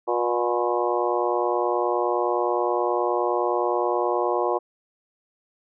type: harmonic tone with a mistuned harmonic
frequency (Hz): 120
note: B2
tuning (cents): -49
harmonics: 3 / 4 / 5 / 6 / 7 / 8 / 9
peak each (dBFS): -26 / -27 / -28 / -29 / -29 / -30 / -31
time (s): 0.07-4.59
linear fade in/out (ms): 20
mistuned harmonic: 8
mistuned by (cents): +54
effects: none